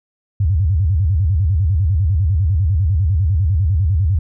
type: tone with vibrato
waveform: sine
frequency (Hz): 86.7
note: F2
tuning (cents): -12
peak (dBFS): -12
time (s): 0.4-4.19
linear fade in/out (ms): 5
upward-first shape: square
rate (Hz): 10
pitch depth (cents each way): 250
effects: none